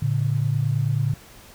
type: tone pair together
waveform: sine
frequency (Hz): 113.2 / 142.62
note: A2 / C#3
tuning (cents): +50 / +50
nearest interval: major third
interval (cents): 400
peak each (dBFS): -22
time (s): 0.02-1.14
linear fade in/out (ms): 5
effects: pink hiss -47 dBFS RMS until 1.54 s